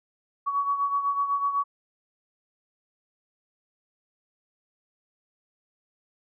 sine beating tone pair, 1125 / 1133 Hz, C#6 / C#6, +25 / +37 cents, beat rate 8 Hz, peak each -24 / -31 dBFS, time 0.46-1.64 s, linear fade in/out 20 ms, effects none

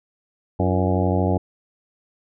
harmonic tone with a mistuned harmonic, 92.5 Hz, F#2, in tune, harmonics 1 / 2 / 3 / 4 / 5 / 6 / 7 / 8 / 9, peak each -21 / -24 / -26 / -27 / -28 / -29 / -29 / -30 / -31 dBFS, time 0.59-1.38 s, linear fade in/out 10 ms, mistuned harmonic 4, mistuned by -83 cents, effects none

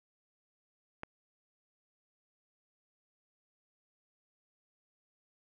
click, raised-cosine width 0.5 ms, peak -24 dBFS, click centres 1.034 s, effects none

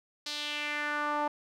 sawtooth tone with band-pass filter sweep, 295.7 Hz, D4, 12 cents sharp, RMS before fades -33 dBFS, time 0.26-1.28 s, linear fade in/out 5 ms, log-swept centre 4500 to 870 Hz, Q 2.7, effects none

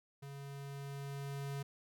square tone with level ramp, 139.7 Hz, C#3, 14 cents sharp, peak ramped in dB -47 to -39 dBFS, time 0.22-1.63 s, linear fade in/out 10 ms, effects none

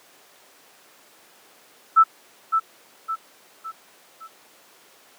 sine tone with echo, 1318.5 Hz, E6, in tune, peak -9 dBFS, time 1.96-2.04 s, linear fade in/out 20 ms, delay 560 ms, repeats 4, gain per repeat -7 dB, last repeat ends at 4.28 s, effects pink hiss -52 dBFS RMS until 5.18 s + high-pass 400 Hz 12 dB/octave

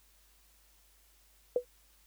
sine tone with exponential decay, 493.1 Hz, B4, 3 cents flat, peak -21 dBFS, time 1.56-1.65 s, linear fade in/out 2 ms, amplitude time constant 18 ms, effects added 50 Hz sine -66 dBFS peak until 2.06 s + white hiss -66 dBFS RMS until 2.06 s

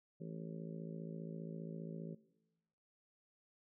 harmonic tone, 55 Hz, A1, in tune, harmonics 3 / 4 / 5 / 6 / 7 / 8 / 9 / 10, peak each -46 / -52 / -56 / -62 / -53 / -56 / -61 / -58 dBFS, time 0.2-2.15 s, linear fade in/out 10 ms, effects noise-tail reverb RT60 1.0 s tail -19 dB re dry

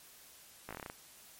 slowing click train, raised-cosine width 0.5 ms, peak -27 dBFS, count 9, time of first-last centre 0.69-0.899 s, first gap 17 ms, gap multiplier 1.12, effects white hiss -57 dBFS RMS until 1.39 s + MP3 64 kbps

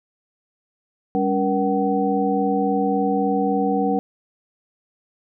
sine tone cluster, 199.3 / 282.9 / 473.7 / 757 Hz, G3 / C#4 / A#4 / F#5, +29 / +35 / +28 / +39 cents, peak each -23 dBFS, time 1.15-3.99 s, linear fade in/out 0 ms, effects none

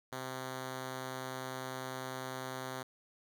5% pulse tone, 130 Hz, C3, 11 cents flat, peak -28 dBFS, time 0.12-2.83 s, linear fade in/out 5 ms, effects none

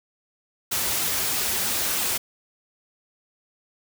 white noise with flanger, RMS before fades -25 dBFS, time 0.71-2.18 s, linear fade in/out 10 ms, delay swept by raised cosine 1.7 to 7 ms, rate 3.1 Hz, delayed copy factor -0.5, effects none

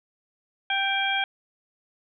harmonic tone with a mistuned harmonic, 784 Hz, G5, in tune, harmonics 1 / 2 / 3 / 4, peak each -28 / -28 / -28 / -28 dBFS, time 0.7-1.24 s, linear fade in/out 2 ms, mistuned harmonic 4, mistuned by +60 cents, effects none

